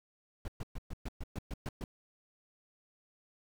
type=noise bursts; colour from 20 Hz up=brown; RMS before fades=-38 dBFS; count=10; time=0.45-1.84 s; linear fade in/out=2 ms; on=31 ms; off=120 ms; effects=none